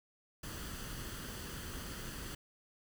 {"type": "noise with comb filter", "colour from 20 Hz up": "pink", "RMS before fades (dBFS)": -44, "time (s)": [0.43, 2.35], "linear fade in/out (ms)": 5, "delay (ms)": 0.65, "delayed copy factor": 0.5, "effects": []}